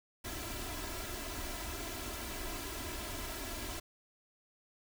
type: noise with comb filter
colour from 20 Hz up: pink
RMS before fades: -41 dBFS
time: 0.24-3.8 s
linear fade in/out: 10 ms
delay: 3 ms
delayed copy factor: +0.8
effects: none